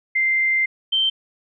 sine tone pair in turn, 2088 / 3121 Hz, C7 / G7, -4 / -8 cents, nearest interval perfect fifth, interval 696 cents, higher second, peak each -16 dBFS, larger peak neither, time 0.15-0.66 / 0.92-1.1 s, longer first, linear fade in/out 10 ms, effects none

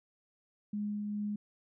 sine tone with tremolo, 207.7 Hz, G#3, in tune, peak -32 dBFS, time 0.73-1.36 s, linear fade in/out 5 ms, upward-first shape triangle, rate 2.4 Hz, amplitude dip 25%, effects none

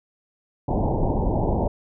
pink low-pass noise, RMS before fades -22 dBFS, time 0.68-1.68 s, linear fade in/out 5 ms, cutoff 940 Hz, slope 96 dB/octave, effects none

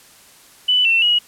sine tone with pitch steps, 2987 / 2696 / 2903 Hz, F#7 / E7 / F#7, +16 / +38 / -34 cents, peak -12 dBFS, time 0.68-1.19 s, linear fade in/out 10 ms, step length 170 ms, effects white hiss -47 dBFS RMS until 1.27 s + low-pass 12000 Hz 12 dB/octave

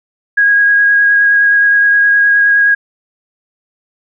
sine tone with vibrato, 1644 Hz, G#6, 18 cents flat, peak -6 dBFS, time 0.37-2.75 s, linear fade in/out 10 ms, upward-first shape sine, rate 9.6 Hz, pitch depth 13 cents each way, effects none

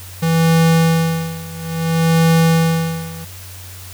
square tone with tremolo, 164.2 Hz, E3, 6 cents flat, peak -10 dBFS, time 0.22-3.25 s, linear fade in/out 10 ms, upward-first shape sine, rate 0.59 Hz, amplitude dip 90%, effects added 92 Hz sine -34 dBFS peak until 3.93 s + white hiss -37 dBFS RMS until 3.93 s

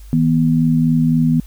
sine tone pair together, 159.75 / 243.6 Hz, D#3 / B3, +46 / -24 cents, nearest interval perfect fifth, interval 730 cents, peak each -14 dBFS, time 0.13-1.4 s, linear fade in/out 0 ms, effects added 50 Hz sine -34 dBFS peak until 1.46 s + white hiss -50 dBFS RMS until 1.46 s

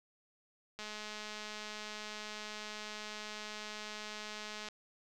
click train, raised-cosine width 0.2 ms, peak -27 dBFS, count 827, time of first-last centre 0.79-4.686 s, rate 212 Hz, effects none

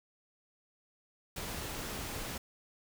pink noise, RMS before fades -40 dBFS, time 1.36-2.38 s, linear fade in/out 5 ms, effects none

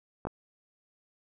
clicks, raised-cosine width 1 ms, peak -20 dBFS, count 2, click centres 0.252 / 0.27 s, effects none

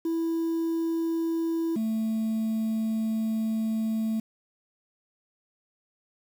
sine tone pair in turn, 329.6 / 221.3 Hz, E4 / A3, 0 / +10 cents, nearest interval perfect fifth, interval 690 cents, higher first, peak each -22 dBFS, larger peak neither, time 0.05-1.76 / 1.76-4.2 s, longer second, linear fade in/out 5 ms, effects tanh soft clip ceiling -24 dBFS + 8-bit

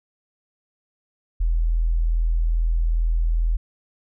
sine tone, 41.2 Hz, E1, in tune, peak -17 dBFS, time 1.4-3.57 s, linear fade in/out 10 ms, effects none

